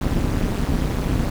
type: noise with amplitude modulation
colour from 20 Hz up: brown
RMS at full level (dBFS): -17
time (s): 0.01-1.3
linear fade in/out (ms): 5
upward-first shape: sine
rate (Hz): 202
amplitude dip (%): 100
effects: none